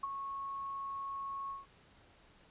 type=tone with ADSR envelope; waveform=sine; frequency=1100 Hz; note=C#6; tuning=14 cents flat; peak=-32 dBFS; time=0.03-1.66 s; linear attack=7 ms; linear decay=24 ms; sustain=-6 dB; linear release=160 ms; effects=pink hiss -63 dBFS RMS until 2.5 s + resampled to 8000 Hz